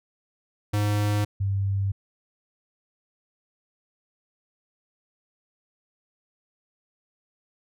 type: tone pair in turn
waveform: square / sine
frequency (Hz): 103.83 / 98.31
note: G#2 / G2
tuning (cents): 0 / +5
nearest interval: minor second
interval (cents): 95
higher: first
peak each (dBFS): -22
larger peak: neither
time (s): 0.73-1.25 / 1.4-1.92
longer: neither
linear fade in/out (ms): 10
effects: none